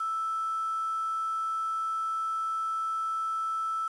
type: tone with quantisation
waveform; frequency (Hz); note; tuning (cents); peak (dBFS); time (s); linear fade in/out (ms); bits
sine; 1318.5; E6; 0; -28; 0-3.88; 5; 8
effects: resampled to 24000 Hz